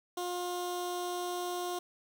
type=tone with notch filter; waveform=15% pulse; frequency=355.8 Hz; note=F4; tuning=32 cents sharp; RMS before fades=-36 dBFS; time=0.17-1.79 s; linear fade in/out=5 ms; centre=1700 Hz; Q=1.2; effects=none